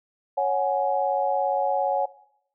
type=chord; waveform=sine; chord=C# suspended fourth; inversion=none; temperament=equal with one note detuned; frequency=554.4 / 740 / 837.4 Hz; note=C#5 / F#5 / G#5; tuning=0 / 0 / +14 cents; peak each=-25 dBFS; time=0.37-2.06 s; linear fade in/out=10 ms; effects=noise-tail reverb RT60 0.7 s tail -18 dB re dry